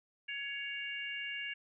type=harmonic tone; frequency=559 Hz; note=C#5; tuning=14 cents sharp; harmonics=3 / 4 / 5; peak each=-43 / -42 / -41 dBFS; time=0.28-1.54 s; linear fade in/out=10 ms; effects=none